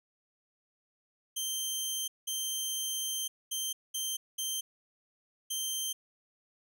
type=tone bursts at uneven times; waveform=15% pulse; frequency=3136 Hz; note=G7; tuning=in tune; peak=-25 dBFS; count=6; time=1.36-2.08 / 2.27-3.28 / 3.51-3.73 / 3.94-4.17 / 4.38-4.61 / 5.5-5.93 s; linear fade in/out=10 ms; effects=none